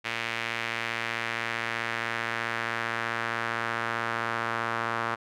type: tone with band-pass filter sweep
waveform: sawtooth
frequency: 115.4 Hz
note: A#2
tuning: 17 cents flat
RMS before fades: -31 dBFS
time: 0.04-5.16 s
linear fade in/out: 20 ms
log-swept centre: 2300 to 1300 Hz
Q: 1.9
effects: none